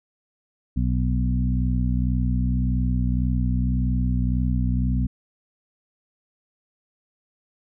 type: harmonic tone with a mistuned harmonic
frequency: 61.8 Hz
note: B1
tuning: 2 cents sharp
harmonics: 1 / 2 / 3 / 4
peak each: -22 / -25 / -27 / -28 dBFS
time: 0.76-5.07 s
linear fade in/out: 10 ms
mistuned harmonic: 1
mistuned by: -23 cents
effects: none